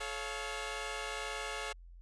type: chord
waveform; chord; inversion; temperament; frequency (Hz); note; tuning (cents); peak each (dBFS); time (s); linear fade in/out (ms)
10% pulse; A augmented; none; equal with one note detuned; 431.4 / 554.4 / 698.5; A4 / C#5 / E#5; -34 / 0 / 0; -33 / -34 / -35; 0-1.73; 10
effects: added 43 Hz sine -50 dBFS peak until 2.01 s + resampled to 22050 Hz